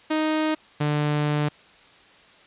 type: tone pair in turn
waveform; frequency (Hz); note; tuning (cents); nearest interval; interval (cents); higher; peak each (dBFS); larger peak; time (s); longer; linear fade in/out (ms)
sawtooth; 311.1 / 148.53; D#4 / D3; 0 / +20; octave + minor second; 1280; first; -17; neither; 0.1-0.55 / 0.8-1.49; second; 10
effects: white hiss -52 dBFS RMS until 2.46 s + resampled to 8000 Hz